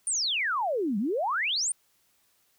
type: exponential two-way sweep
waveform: sine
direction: down then up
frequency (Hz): 9520 to 190 to 9520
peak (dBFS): -25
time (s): 0.07-1.72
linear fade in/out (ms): 2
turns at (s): 0.98
effects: white hiss -68 dBFS RMS until 2.58 s